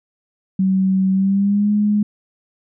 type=tone with pitch glide; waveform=sine; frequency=190 to 208.4 Hz; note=F#3 to G#3; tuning=+46 to +6 cents; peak=-13 dBFS; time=0.59-2.03 s; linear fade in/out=5 ms; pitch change=+160 cents; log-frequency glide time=1.12-1.71 s; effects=none